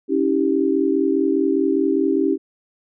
sine chord, C# diminished, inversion none, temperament equal with one note detuned, 277.2 / 322.1 / 392 Hz, C#4 / E4 / G4, 0 / -40 / 0 cents, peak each -20 dBFS, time 0.08-2.38 s, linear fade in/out 50 ms, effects none

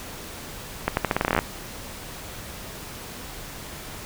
accelerating click train, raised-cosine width 0.5 ms, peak -5 dBFS, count 14, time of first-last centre 0.88-1.39 s, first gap 91 ms, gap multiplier 0.84, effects pink hiss -38 dBFS RMS until 4.05 s

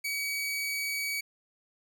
sawtooth tone, 2268 Hz, C#7, 39 cents sharp, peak -27 dBFS, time 0.04-1.21 s, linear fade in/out 10 ms, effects none

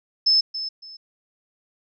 sine tone with echo, 5240 Hz, E8, 11 cents flat, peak -14 dBFS, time 0.26-0.41 s, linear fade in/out 10 ms, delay 280 ms, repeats 2, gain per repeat -12 dB, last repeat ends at 0.97 s, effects none

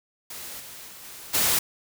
white noise with level steps, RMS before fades -38 / -42 / -44 / -42 / -22 dBFS, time 0.3-1.59 s, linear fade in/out 5 ms, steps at 0.59 / 0.87 / 1.02 / 1.33 s, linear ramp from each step 20 ms, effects none

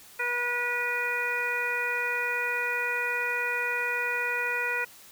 harmonic tone with a mistuned harmonic, 484.7 Hz, B4, 32 cents flat, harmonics 1 / 2 / 3 / 4 / 5, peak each -36 / -36 / -31 / -32 / -31 dBFS, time 0.19-4.85 s, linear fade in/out 10 ms, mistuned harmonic 5, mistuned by +20 cents, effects white hiss -51 dBFS RMS until 5.11 s

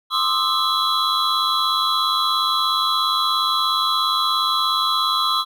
triangle tone cluster, 1051 / 1204 / 1301 / 3350 / 3983 Hz, C6 / D6 / E6 / G#7 / B7, +7 / +43 / -23 / +14 / +14 cents, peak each -22 dBFS, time 0.1-5.45 s, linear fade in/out 50 ms, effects none

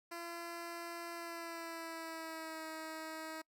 10% pulse tone with pitch glide, 340.5 to 317.7 Hz, F4 to D#4, -44 to +36 cents, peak -35 dBFS, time 0.11-3.42 s, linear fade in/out 10 ms, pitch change -120 cents, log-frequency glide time 1.13-2.66 s, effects noise-tail reverb RT60 0.1 s tail -26 dB re dry

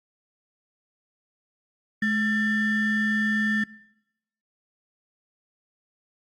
triangle ring-modulated tone, 786 Hz, G5, 4 cents sharp, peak -16 dBFS, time 2.02-3.64 s, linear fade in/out 5 ms, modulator 1000 Hz, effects noise-tail reverb RT60 0.9 s tail -23 dB re dry + Opus 48 kbps

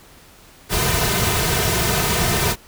pink noise with comb filter, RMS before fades -19 dBFS, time 0.69-2.56 s, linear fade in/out 50 ms, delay 3.6 ms, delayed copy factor -0.8, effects pink hiss -47 dBFS RMS until 2.67 s

